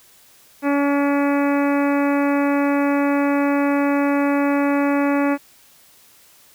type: harmonic tone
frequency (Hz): 283.7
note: C#4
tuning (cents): +40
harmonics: 1 / 2 / 3 / 4 / 5 / 6 / 7 / 8 / 9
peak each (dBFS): -17 / -23 / -27 / -29 / -31 / -33 / -34 / -35 / -36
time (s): 0.62-5.38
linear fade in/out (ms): 50
effects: white hiss -51 dBFS RMS until 6.54 s